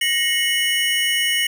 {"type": "tone cluster", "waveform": "square", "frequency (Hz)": [1867, 2177, 2950], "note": ["A#6", "C#7", "F#7"], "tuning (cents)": [2, -32, -6], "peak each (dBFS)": [-24, -25, -20], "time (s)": [0.01, 1.47], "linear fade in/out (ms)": 5, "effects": []}